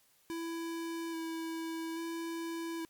square tone with vibrato, 329.6 Hz, E4, in tune, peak -37 dBFS, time 0.3-2.85 s, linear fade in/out 0 ms, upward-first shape square, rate 0.6 Hz, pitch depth 13 cents each way, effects white hiss -68 dBFS RMS until 2.89 s + MP3 96 kbps

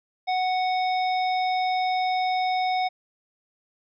harmonic tone, 740 Hz, F#5, in tune, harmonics 1 / 3 / 5 / 7, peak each -22 / -32 / -36 / -39 dBFS, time 0.27-2.89 s, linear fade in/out 20 ms, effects none

